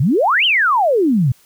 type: exponential two-way sweep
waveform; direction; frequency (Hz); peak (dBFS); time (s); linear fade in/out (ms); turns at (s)
sine; up then down; 116.54 to 3189 to 116.54; -11; 0-1.32; 5; 0.45
effects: white hiss -52 dBFS RMS until 1.45 s